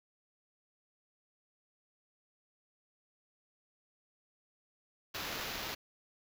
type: noise with sample-and-hold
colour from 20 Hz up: white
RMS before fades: -40 dBFS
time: 5.14-5.75 s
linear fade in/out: 10 ms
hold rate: 8820 Hz
effects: none